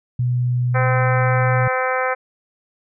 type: tone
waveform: sine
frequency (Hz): 123.47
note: B2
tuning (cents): 0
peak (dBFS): -16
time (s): 0.19-1.68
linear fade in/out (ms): 5
type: harmonic tone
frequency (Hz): 257.2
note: C4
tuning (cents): -30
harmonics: 2 / 3 / 4 / 5 / 6 / 7 / 8 / 9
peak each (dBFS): -22 / -25 / -27 / -25 / -26 / -29 / -30 / -32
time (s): 0.74-2.15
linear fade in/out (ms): 20
effects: none